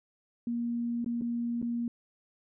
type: tone with dropouts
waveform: sine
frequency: 236.4 Hz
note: A#3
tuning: 24 cents sharp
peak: -29 dBFS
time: 0.47-1.88 s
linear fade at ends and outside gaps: 2 ms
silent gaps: 1.045-1.061 / 1.212-1.219 / 1.617-1.626 s
effects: none